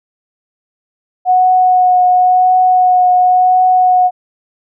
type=tone with vibrato; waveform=sine; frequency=733 Hz; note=F#5; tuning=16 cents flat; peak=-6 dBFS; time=1.25-4.11 s; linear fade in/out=50 ms; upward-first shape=triangle; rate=0.94 Hz; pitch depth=16 cents each way; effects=none